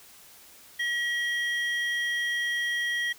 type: tone pair together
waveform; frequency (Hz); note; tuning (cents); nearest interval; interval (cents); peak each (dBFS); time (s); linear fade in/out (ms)
triangle; 1915 / 3221; A#6 / G7; +46 / +46; major sixth; 900; -25 / -32; 0.79-3.13; 10
effects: white hiss -52 dBFS RMS until 3.18 s